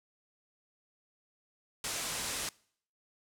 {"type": "low-pass noise", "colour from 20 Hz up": "white", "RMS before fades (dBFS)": -37, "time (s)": [1.84, 2.49], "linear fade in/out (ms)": 2, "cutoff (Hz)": 10000, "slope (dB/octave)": 24, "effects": ["noise-tail reverb RT60 0.6 s tail -24 dB re dry"]}